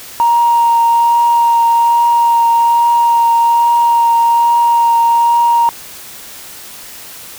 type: tone with vibrato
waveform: sine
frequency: 936 Hz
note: A#5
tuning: 7 cents sharp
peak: -6 dBFS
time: 0.2-5.69 s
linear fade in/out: 0 ms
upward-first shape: triangle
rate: 1.2 Hz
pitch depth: 13 cents each way
effects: tanh soft clip ceiling -3 dBFS + white hiss -32 dBFS RMS until 7.38 s